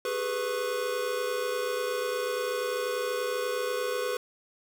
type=tone cluster; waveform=square; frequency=395.7 / 424.1 / 496.1 / 1097 Hz; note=G4 / G#4 / B4 / C#6; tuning=+16 / +36 / +8 / -18 cents; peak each=-38 / -36 / -31 / -39 dBFS; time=0.05-4.17 s; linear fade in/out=2 ms; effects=none